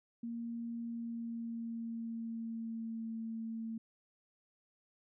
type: tone with pitch glide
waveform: sine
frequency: 233.1 to 225.3 Hz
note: A#3 to A3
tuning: 0 to +41 cents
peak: -38 dBFS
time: 0.23-3.78 s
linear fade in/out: 5 ms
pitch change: -59 cents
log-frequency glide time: 0.81-3.17 s
effects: none